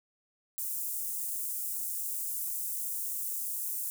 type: high-pass noise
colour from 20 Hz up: white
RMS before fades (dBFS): -35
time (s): 0.58-3.9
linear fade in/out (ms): 0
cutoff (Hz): 8000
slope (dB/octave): 24
effects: none